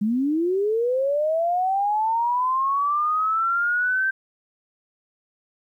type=linear sweep; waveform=sine; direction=up; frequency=200.1 to 1568 Hz; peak=-19 dBFS; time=0.01-4.11 s; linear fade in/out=10 ms; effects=10-bit